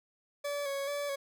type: tone with vibrato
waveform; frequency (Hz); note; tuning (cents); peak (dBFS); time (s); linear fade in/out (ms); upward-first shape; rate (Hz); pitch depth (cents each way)
40% pulse; 565; C#5; +33; -32; 0.44-1.16; 10; square; 2.3; 31
effects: none